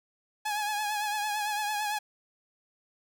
sawtooth tone with vibrato, 839 Hz, G#5, 17 cents sharp, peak -25 dBFS, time 0.45-1.99 s, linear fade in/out 10 ms, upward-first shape triangle, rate 8.9 Hz, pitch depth 53 cents each way, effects none

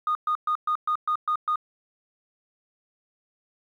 sine tone bursts, 1231 Hz, D#6, 19 cents flat, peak -20 dBFS, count 8, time 0.07-1.558 s, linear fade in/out 2 ms, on 81 ms, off 120 ms, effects tanh soft clip ceiling -18 dBFS + 10-bit

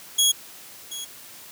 20% pulse tone with echo, 3322 Hz, G#7, in tune, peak -11 dBFS, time 0.18-0.32 s, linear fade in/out 10 ms, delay 730 ms, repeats 1, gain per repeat -15 dB, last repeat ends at 1.05 s, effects white hiss -44 dBFS RMS until 1.51 s + high-pass 80 Hz 12 dB/octave

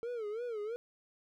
triangle tone with vibrato, 450 Hz, A4, 39 cents sharp, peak -34 dBFS, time 0.03-0.76 s, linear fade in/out 0 ms, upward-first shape sine, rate 3 Hz, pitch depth 150 cents each way, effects none

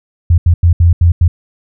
sine tone bursts at uneven times, 85.5 Hz, F2, 36 cents flat, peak -4 dBFS, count 6, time 0.3-0.38 / 0.46-0.54 / 0.63-0.73 / 0.8-0.93 / 1.01-1.12 / 1.21-1.28 s, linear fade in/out 5 ms, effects none

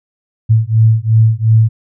sine beating tone pair, 110 / 112.8 Hz, A2 / A2, 0 / +44 cents, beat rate 2.8 Hz, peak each -10 dBFS, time 0.49-1.69 s, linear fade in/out 20 ms, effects none

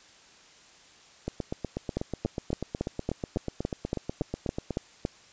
two click trains, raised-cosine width 2 ms, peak -14 / -17 dBFS, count 12 / 29, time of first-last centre 1.97-5.051 / 1.28-4.707 s, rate 3.57 / 8.17 Hz, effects white hiss -55 dBFS RMS until 5.32 s + resampled to 16000 Hz

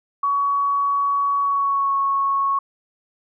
sine tone with pitch glide, 1125 to 1103.1 Hz, C#6 to C#6, +25 to -9 cents, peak -17 dBFS, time 0.23-2.59 s, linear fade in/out 5 ms, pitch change -34 cents, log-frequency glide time 1.41-1.95 s, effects none

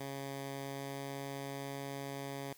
10% pulse tone with pitch glide, 137.7 to 138.5 Hz, C#3 to C#3, -11 to -1 cents, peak -32 dBFS, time 0-2.53 s, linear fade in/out 5 ms, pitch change +10 cents, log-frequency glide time 0.62-1.03 s, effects white hiss -61 dBFS RMS until 2.57 s

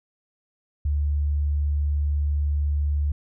sine tone, 73 Hz, D2, 10 cents flat, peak -20 dBFS, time 0.85-3.12 s, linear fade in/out 5 ms, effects none

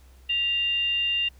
sine tone with frequency modulation, 2794 Hz, F7, in tune, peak -22 dBFS, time 0.29-1.29 s, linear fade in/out 10 ms, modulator 856 Hz, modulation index 0.26, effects added 64 Hz sine -49 dBFS peak until 1.39 s + pink hiss -60 dBFS RMS until 1.39 s

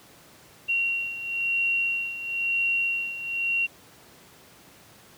sine beating tone pair, 2747 / 2748 Hz, F7 / F7, -29 / -29 cents, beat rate 1 Hz, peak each -30 / -25 dBFS, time 0.68-3.67 s, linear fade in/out 20 ms, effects pink hiss -52 dBFS RMS until 5.17 s + high-pass 100 Hz 12 dB/octave

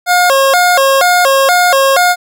25% pulse tone with vibrato, 622.3 Hz, D#5, in tune, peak -3 dBFS, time 0.06-2.16 s, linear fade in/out 50 ms, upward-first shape square, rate 2.1 Hz, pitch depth 240 cents each way, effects none

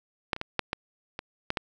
clicks, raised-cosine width 0.3 ms, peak -9 / -21 / -15 / -8 / -12 / -18 / -11 / -11 dBFS, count 8, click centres 0.332 / 0.364 / 0.414 / 0.593 / 0.731 / 1.191 / 1.504 / 1.572 s, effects none

